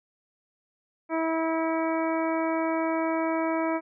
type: harmonic tone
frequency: 324.3 Hz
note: E4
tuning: 28 cents flat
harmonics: 1 / 2 / 3 / 4 / 5 / 6 / 7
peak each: -27 / -29 / -32 / -36 / -41 / -43 / -38 dBFS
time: 1.09-3.81 s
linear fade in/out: 50 ms
effects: none